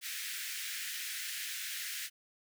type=high-pass noise; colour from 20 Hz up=pink; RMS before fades=-40 dBFS; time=0.01-2.1 s; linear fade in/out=50 ms; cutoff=1600 Hz; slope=48 dB/octave; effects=none